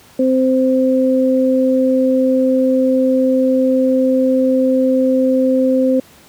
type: tone pair together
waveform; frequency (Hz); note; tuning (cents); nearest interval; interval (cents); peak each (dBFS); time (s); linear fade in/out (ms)
sine; 260 / 520; C4 / C5; -11 / -11; octave; 1200; -13 / -14; 0.19-6; 5
effects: pink hiss -45 dBFS RMS until 6.28 s + high-pass 80 Hz 12 dB/octave